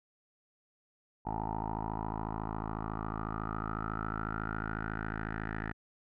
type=tone with low-pass filter sweep; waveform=10% pulse; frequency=54 Hz; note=A1; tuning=32 cents flat; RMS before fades=-37 dBFS; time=1.25-5.73 s; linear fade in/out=20 ms; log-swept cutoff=880 to 1700 Hz; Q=8; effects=none